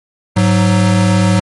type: tone pair together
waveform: square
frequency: 103.83 / 185.35 Hz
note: G#2 / F#3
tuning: 0 / +3 cents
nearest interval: minor seventh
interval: 1003 cents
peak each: -12 dBFS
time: 0.36-1.4 s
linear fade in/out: 10 ms
effects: MP3 48 kbps